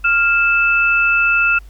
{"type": "tone pair together", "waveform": "sine", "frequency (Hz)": [1396.9, 2631], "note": ["F6", "E7"], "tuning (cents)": [0, -4], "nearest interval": "major seventh", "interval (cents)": 1096, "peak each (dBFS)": -14, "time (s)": [0.04, 1.59], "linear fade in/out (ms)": 10, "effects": ["added 50 Hz sine -35 dBFS peak until 1.69 s", "pink hiss -53 dBFS RMS until 1.69 s"]}